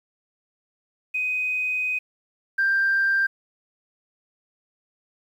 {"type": "tone pair in turn", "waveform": "sine", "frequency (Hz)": [2505, 1582], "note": ["D#7", "G6"], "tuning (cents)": [11, 15], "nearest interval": "minor sixth", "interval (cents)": 796, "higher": "first", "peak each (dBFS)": [-22, -17], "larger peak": "second", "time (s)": [[1.14, 1.99], [2.58, 3.27]], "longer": "first", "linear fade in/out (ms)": 10, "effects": ["tanh soft clip ceiling -14 dBFS", "9-bit"]}